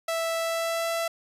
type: tone with pitch glide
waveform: sawtooth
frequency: 659.3 to 666.6 Hz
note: E5 to E5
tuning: 0 to +19 cents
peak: -22 dBFS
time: 0.08-1.08 s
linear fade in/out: 5 ms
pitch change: +19 cents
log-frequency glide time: 0.38-0.89 s
effects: resampled to 32000 Hz